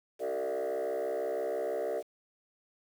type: tone with frequency modulation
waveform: sine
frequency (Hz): 523.3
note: C5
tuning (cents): 0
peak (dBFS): -28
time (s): 0.19-2.03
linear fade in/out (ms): 50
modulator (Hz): 66.1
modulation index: 2.2
effects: tanh soft clip ceiling -29 dBFS + 9-bit